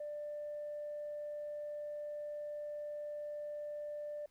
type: tone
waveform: sine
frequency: 592 Hz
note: D5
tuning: 14 cents sharp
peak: -39 dBFS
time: 0-4.26 s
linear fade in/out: 5 ms
effects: tanh soft clip ceiling -36 dBFS + pink hiss -75 dBFS RMS until 4.3 s